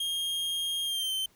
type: tone with pitch glide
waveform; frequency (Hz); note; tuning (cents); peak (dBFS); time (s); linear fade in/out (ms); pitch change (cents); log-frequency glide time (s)
45% pulse; 3234 to 3099; G#7 to G7; -47 to -21; -29; 0-1.26; 5; -74; 0.84-1.13
effects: pink hiss -64 dBFS RMS until 1.35 s